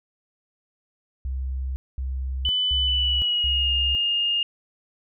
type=tone bursts; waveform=sine; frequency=65.41 Hz; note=C2; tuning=in tune; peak=-25 dBFS; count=4; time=1.25-3.95 s; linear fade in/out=0 ms; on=510 ms; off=220 ms
type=tone with pitch glide; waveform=sine; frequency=3000 to 2832 Hz; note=F#7 to F7; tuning=+23 to +23 cents; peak=-20 dBFS; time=2.45-4.43 s; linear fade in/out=2 ms; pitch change=-100 cents; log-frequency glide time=2.85-3.73 s
effects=none